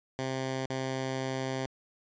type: tone with dropouts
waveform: 10% pulse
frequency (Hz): 131.9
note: C3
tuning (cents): +14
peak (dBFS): -23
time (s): 0.19-1.66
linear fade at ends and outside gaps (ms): 0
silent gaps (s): 0.658-0.701
effects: resampled to 16000 Hz